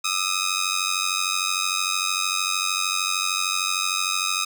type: ring-modulated tone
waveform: 10% pulse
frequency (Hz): 1260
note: D#6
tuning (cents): +21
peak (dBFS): -11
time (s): 0.04-4.45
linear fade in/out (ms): 10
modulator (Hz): 46.6
effects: none